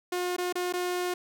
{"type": "tone with dropouts", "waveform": "sawtooth", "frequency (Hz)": 358.4, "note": "F4", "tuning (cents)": 45, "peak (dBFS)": -24, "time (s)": [0.12, 1.14], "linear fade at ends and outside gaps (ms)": 5, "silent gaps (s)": [[0.365, 0.382], [0.526, 0.554], [0.726, 0.736]], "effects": []}